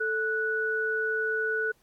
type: tone pair together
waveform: sine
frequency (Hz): 440 / 1476.7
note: A4 / F#6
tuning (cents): 0 / -4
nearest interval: octave + major sixth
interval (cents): 2096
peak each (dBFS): -30 / -27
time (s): 0-1.72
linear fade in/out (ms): 10
effects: pink hiss -67 dBFS RMS until 1.82 s + AAC 64 kbps